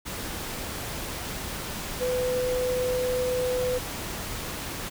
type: tone in noise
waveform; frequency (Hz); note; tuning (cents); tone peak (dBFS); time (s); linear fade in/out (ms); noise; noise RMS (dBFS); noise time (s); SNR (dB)
sine; 502; B4; +28; -24; 2-3.79; 20; pink; -34; 0.05-4.9; +7
effects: none